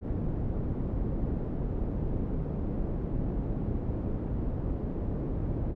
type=low-pass noise; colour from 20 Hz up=pink; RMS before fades=-31 dBFS; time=0.01-5.75 s; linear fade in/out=50 ms; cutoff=350 Hz; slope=12 dB/octave; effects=none